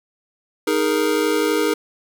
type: chord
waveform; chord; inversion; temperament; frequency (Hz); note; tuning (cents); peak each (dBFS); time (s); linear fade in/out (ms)
square; D# suspended fourth; none; just; 311.1 / 414.8 / 466.7; D#4 / G#4 / A#4; 0 / -2 / +2; -22; 0.67-1.74; 5
effects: none